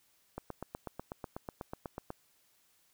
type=click train; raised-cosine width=1 ms; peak=-25 dBFS; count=15; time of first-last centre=0.38-2.104 s; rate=8.12 Hz; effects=white hiss -70 dBFS RMS until 2.93 s